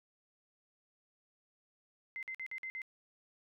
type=tone bursts; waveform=sine; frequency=2071 Hz; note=C7; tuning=18 cents flat; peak=-39 dBFS; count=6; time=2.16-2.818 s; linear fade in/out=0 ms; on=68 ms; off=50 ms; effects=none